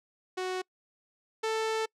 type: tone pair in turn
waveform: sawtooth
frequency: 370 / 442.2 Hz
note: F#4 / A4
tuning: 0 / +9 cents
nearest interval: minor third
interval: 309 cents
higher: second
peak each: -27 / -24 dBFS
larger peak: second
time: 0.37-0.62 / 1.43-1.86 s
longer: second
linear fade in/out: 10 ms
effects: noise-tail reverb RT60 0.1 s tail -26 dB re dry + low-pass 7000 Hz 12 dB/octave